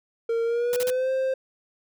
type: tone with pitch glide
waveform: triangle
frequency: 460.5 to 525.9 Hz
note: A#4 to C5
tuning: -21 to +9 cents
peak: -20 dBFS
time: 0.29-1.34 s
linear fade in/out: 5 ms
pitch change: +230 cents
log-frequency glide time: 0.44-1.11 s
type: noise bursts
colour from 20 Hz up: white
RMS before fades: -32 dBFS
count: 3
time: 0.73-0.901 s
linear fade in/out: 0 ms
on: 31 ms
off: 39 ms
effects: none